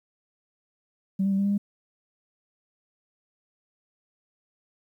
sine tone with pitch steps, 192.6 / 196.9 / 194.3 / 198.6 / 201.2 / 202.5 Hz, G3 / G3 / G3 / G3 / G3 / G#3, -30 / +8 / -15 / +23 / +45 / -43 cents, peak -20 dBFS, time 1.19-1.58 s, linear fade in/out 10 ms, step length 65 ms, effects tanh soft clip ceiling -17 dBFS + 10-bit

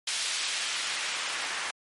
white noise with band-pass filter sweep, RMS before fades -32 dBFS, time 0.07-1.71 s, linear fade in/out 5 ms, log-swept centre 3500 to 1500 Hz, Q 0.82, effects MP3 48 kbps

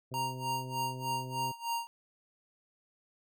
harmonic tone, 128.2 Hz, C3, 35 cents flat, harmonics 1 / 2 / 3 / 4 / 5, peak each -40 / -47 / -48 / -51 / -56 dBFS, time 0.11-1.52 s, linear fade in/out 10 ms
square tone with tremolo, 932.3 Hz, A#5, in tune, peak -31 dBFS, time 0.14-1.87 s, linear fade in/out 0 ms, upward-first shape sine, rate 3.3 Hz, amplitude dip 90%
effects none

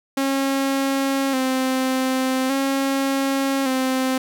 sawtooth tone with vibrato, 266.3 Hz, C4, 31 cents sharp, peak -15 dBFS, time 0.17-4.18 s, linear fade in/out 5 ms, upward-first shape square, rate 0.43 Hz, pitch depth 38 cents each way, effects none

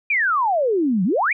sine exponential two-way sweep, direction down then up, 2470 to 173.2 to 2470 Hz, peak -16 dBFS, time 0.1-1.33 s, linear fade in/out 5 ms, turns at 1.04 s, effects none

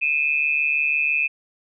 sine tone pair together, 2458 / 2604 Hz, D#7 / E7, -22 / -22 cents, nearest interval minor second, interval 100 cents, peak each -21 / -21 dBFS, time 0.01-1.28 s, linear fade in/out 20 ms, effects none

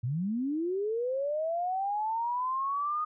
sine linear sweep, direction up, 111 to 1241 Hz, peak -28 dBFS, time 0.03-3.05 s, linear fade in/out 10 ms, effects none

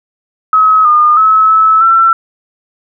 sine tone with pitch steps, 1279 / 1217 / 1293 / 1302 / 1344 Hz, D#6 / D#6 / E6 / E6 / E6, +47 / -39 / -34 / -22 / +33 cents, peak -4 dBFS, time 0.53-2.13 s, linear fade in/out 2 ms, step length 320 ms, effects none

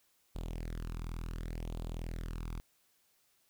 sawtooth tone with flanger, 41.1 Hz, E1, 4 cents flat, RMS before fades -40 dBFS, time 0.35-2.6 s, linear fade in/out 0 ms, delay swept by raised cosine 0.26 to 0.84 ms, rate 0.68 Hz, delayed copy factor +0.65, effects white hiss -72 dBFS RMS until 3.49 s

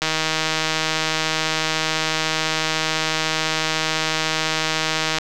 click train, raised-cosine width 0.2 ms, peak -3 dBFS, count 817, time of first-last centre 0.02-5.185 s, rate 158 Hz, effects none

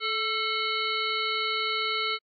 harmonic tone with a mistuned harmonic, 434.1 Hz, A4, 23 cents flat, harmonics 1 / 3 / 5 / 7 / 9 / 10, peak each -36 / -31 / -31 / -33 / -34 / -35 dBFS, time 0-2.19 s, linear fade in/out 50 ms, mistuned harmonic 3, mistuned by +47 cents, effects AAC 64 kbps

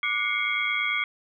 sine tone cluster, 1178 / 1456 / 2130 / 2239 / 3305 Hz, D6 / F#6 / C7 / C#7 / G#7, +5 / -28 / +30 / +17 / -9 cents, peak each -33 / -34 / -27 / -28 / -33 dBFS, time 0.03-1.04 s, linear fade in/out 2 ms, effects none

